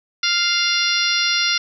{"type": "harmonic tone", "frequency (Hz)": 698.5, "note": "F5", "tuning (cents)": 0, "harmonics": [2, 3, 4, 5, 6, 7, 8], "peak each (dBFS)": [-24, -24, -24, -24, -24, -24, -24], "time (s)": [0.23, 1.58], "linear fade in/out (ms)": 5, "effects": []}